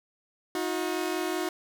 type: tone pair together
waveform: sawtooth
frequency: 316.1 / 361.4 Hz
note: D#4 / F#4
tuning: +27 / -41 cents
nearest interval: major second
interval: 232 cents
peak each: -28 / -26 dBFS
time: 0.55-1.49 s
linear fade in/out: 2 ms
effects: none